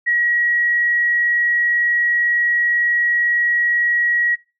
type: tone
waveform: sine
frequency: 1909 Hz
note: A#6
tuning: 41 cents sharp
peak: -14 dBFS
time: 0.06-4.36 s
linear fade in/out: 20 ms
effects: noise-tail reverb RT60 0.3 s tail -24 dB re dry